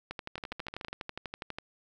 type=two click trains; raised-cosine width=0.3 ms; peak=-24 / -21 dBFS; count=8 / 19; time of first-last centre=0.38-0.884 / 0.11-1.585 s; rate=13.9 / 12.2 Hz; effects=none